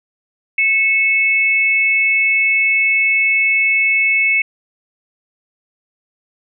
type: tone pair together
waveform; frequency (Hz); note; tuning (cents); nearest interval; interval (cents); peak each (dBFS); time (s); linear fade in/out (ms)
sine; 2200 / 2610; C#7 / E7; -14 / -18; minor third; 296; -13 / -16; 0.58-4.42; 5
effects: none